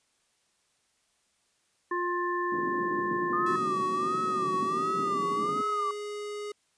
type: harmonic tone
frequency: 352.8 Hz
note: F4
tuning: 18 cents sharp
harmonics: 1 / 3 / 5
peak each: -31 / -30 / -35 dBFS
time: 1.91-3.56 s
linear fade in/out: 5 ms
type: band-pass noise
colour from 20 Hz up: white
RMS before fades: -38 dBFS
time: 2.52-5.62 s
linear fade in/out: 5 ms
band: 170 to 340 Hz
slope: 24 dB/octave
type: tone with vibrato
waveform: sine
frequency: 1200 Hz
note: D6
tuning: 37 cents sharp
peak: -27 dBFS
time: 3.33-5.91 s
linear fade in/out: 2 ms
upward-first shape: sine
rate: 1.4 Hz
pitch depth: 120 cents each way
type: tone with pitch glide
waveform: square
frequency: 372.1 to 415.3 Hz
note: F#4 to G#4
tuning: +10 to 0 cents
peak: -35 dBFS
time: 3.46-6.52 s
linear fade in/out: 5 ms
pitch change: +190 cents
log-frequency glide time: 4.6-5.47 s
effects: white hiss -71 dBFS RMS until 6.77 s + resampled to 22050 Hz